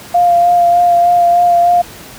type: tone with vibrato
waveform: sine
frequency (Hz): 698.5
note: F5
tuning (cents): 0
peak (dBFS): -6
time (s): 0.14-1.82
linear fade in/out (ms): 10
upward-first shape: sine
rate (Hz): 3.3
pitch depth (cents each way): 17
effects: pink hiss -33 dBFS RMS until 2.18 s + high-pass 60 Hz 12 dB/octave